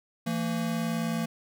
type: tone pair together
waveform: square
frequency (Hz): 168.03 / 227.3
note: E3 / A#3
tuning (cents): +33 / -43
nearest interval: perfect fourth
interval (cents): 524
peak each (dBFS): -32 / -30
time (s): 0.26-1.26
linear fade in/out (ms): 10
effects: none